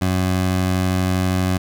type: tone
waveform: 20% pulse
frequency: 92.5 Hz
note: F#2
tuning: in tune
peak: -12 dBFS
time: 0.01-1.58 s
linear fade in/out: 10 ms
effects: none